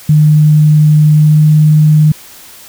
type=tone with pitch glide; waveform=sine; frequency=151.9 to 152.96 Hz; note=D#3 to D#3; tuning=-41 to -29 cents; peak=-3 dBFS; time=0.09-2.12 s; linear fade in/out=5 ms; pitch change=+12 cents; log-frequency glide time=1.13-1.47 s; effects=white hiss -35 dBFS RMS until 2.68 s